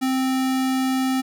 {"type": "tone", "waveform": "square", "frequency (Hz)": 261.6, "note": "C4", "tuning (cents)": 0, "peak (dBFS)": -20, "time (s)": [0.01, 1.22], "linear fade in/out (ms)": 20, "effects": []}